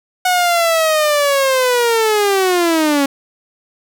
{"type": "linear sweep", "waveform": "sawtooth", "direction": "down", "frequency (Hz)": [736, 273.4], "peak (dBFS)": -8, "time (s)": [0.25, 3.06], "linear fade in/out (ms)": 5, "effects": []}